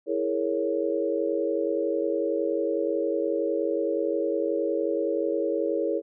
sine chord, A# half-diminished seventh, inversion second, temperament equal, 329.6 / 415.3 / 466.2 / 554.4 Hz, E4 / G#4 / A#4 / C#5, 0 / 0 / 0 / 0 cents, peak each -29 dBFS, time 0.06-6.02 s, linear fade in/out 50 ms, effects none

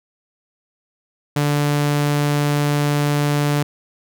sawtooth tone, 146 Hz, D3, 10 cents flat, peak -12 dBFS, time 1.36-3.63 s, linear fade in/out 5 ms, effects none

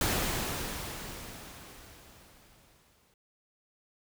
pink noise with exponential decay, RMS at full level -28 dBFS, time 0.01-3.14 s, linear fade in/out 2 ms, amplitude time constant 680 ms, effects none

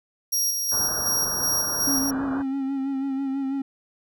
25% pulse tone with tremolo, 5640 Hz, F8, 16 cents sharp, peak -16 dBFS, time 0.32-2.11 s, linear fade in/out 10 ms, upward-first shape square, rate 2.7 Hz, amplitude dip 35%
white low-pass noise, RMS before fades -34 dBFS, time 0.71-2.43 s, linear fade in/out 20 ms, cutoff 1600 Hz, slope 96 dB/octave
triangle tone with vibrato, 271.2 Hz, C#4, 38 cents flat, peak -22 dBFS, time 1.87-3.62 s, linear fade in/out 5 ms, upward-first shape sine, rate 6.1 Hz, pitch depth 37 cents each way
effects none

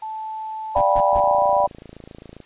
sine tone with pitch glide, 874 to 857 Hz, A5 to A5, -12 to -46 cents, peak -27 dBFS, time 0.02-1.4 s, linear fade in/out 5 ms, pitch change -34 cents, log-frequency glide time 0.88-1.08 s
sine chord, G dominant seventh, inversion second, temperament just, 588 / 705.6 / 784 / 980 Hz, D5 / F5 / G5 / B5, +2 / +18 / 0 / -14 cents, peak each -19 / -23 / -20 / -20 dBFS, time 0.75-1.67 s, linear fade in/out 10 ms
brown noise bursts, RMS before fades -29 dBFS, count 3, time 0.76-1.202 s, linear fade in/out 5 ms, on 54 ms, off 140 ms
click train, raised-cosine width 2 ms, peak -26 dBFS, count 36, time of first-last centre 1.13-2.403 s, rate 27.5 Hz
effects white hiss -52 dBFS RMS until 2.45 s + resampled to 8000 Hz

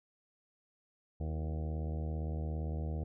harmonic tone with a mistuned harmonic, 77.6 Hz, D#2, 4 cents flat, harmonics 1 / 2 / 3 / 4 / 5 / 6 / 7 / 8 / 9 / 10, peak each -35 / -41 / -48 / -49 / -56 / -50 / -53 / -56 / -54 / -59 dBFS, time 1.2-3.04 s, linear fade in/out 5 ms, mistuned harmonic 4, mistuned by +76 cents, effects none

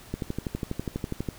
click train, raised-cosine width 3 ms, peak -16 dBFS, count 15, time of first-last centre 0.14-1.288 s, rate 12.2 Hz, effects pink hiss -49 dBFS RMS until 1.38 s

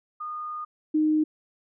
sine tone pair in turn, 1225 / 308.4 Hz, D#6 / D#4, -27 / -15 cents, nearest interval 2 octaves, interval 2388 cents, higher first, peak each -31 / -19 dBFS, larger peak second, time 0.2-0.65 / 0.94-1.24 s, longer first, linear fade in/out 10 ms, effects none

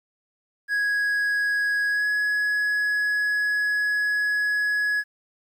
triangle tone with pitch glide, 1661.2 to 1681.5 Hz, G#6 to G#6, 0 to +21 cents, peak -19 dBFS, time 0.68-5.04 s, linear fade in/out 50 ms, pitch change +21 cents, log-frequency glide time 1.9-2.06 s, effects 10-bit

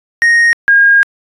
triangle / sine tone pair in turn, 1864.7 / 1623.7 Hz, A#6 / G#6, 0 / -40 cents, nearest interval major second, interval 240 cents, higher first, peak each -4 dBFS, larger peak neither, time 0.22-0.53 / 0.68-1.03 s, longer second, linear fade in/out 0 ms, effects resampled to 24000 Hz

